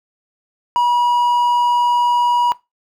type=tone; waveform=triangle; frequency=966 Hz; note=B5; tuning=39 cents flat; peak=-10 dBFS; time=0.76-2.52 s; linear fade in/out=0 ms; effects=noise-tail reverb RT60 0.2 s tail -19 dB re dry